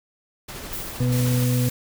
pink noise with tremolo, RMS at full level -34 dBFS, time 0.48-1.45 s, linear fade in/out 10 ms, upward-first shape triangle, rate 13 Hz, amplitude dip 30%
violet noise with exponential decay, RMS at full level -30 dBFS, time 0.73-1.52 s, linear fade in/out 0 ms, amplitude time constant 170 ms
harmonic tone, 124 Hz, B2, 7 cents sharp, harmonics 1 / 2 / 4, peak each -19 / -25 / -31 dBFS, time 1-1.69 s, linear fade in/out 5 ms
white noise, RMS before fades -32 dBFS, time 1.12-1.7 s, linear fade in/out 5 ms
effects none

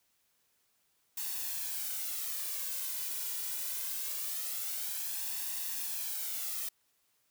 blue noise with flanger, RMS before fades -37 dBFS, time 1.17-6.69 s, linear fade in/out 5 ms, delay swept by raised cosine 1.1 to 2.06 ms, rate 0.23 Hz, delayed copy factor +0.55, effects white hiss -74 dBFS RMS until 7.3 s

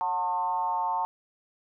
sine tone with frequency modulation, 899 Hz, A5, 37 cents sharp, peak -25 dBFS, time 0.01-1.05 s, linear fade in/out 0 ms, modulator 172 Hz, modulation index 0.81, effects none

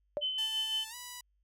sine tone with exponential decay, 587.3 Hz, D5, in tune, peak -26 dBFS, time 0.17-0.26 s, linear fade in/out 0 ms, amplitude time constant 19 ms
sine tone with tremolo, 3050 Hz, G7, 48 cents flat, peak -29 dBFS, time 0.21-0.85 s, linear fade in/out 20 ms, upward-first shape sine, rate 5.9 Hz, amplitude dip 45%
5% pulse tone with pitch glide, 880 to 982.1 Hz, A5 to B5, 0 to -10 cents, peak -31 dBFS, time 0.38-1.21 s, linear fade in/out 5 ms, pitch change +190 cents, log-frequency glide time 0.89-0.95 s
effects added 50 Hz sine -70 dBFS peak until 1.43 s

